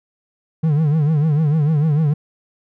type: tone with vibrato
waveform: triangle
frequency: 152.2 Hz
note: D#3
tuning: 38 cents flat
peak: -11 dBFS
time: 0.63-2.14 s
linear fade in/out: 10 ms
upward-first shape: triangle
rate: 6.7 Hz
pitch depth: 140 cents each way
effects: none